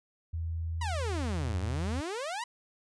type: tone with vibrato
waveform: sine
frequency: 82.41 Hz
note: E2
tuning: in tune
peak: -31 dBFS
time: 0.33-2.01 s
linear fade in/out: 10 ms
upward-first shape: sine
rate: 20 Hz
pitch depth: 15 cents each way
type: exponential two-way sweep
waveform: sawtooth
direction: down then up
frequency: 1005 to 87.31 to 1005 Hz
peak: -30 dBFS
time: 0.81-2.44 s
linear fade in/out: 5 ms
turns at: 1.58 s
effects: resampled to 22050 Hz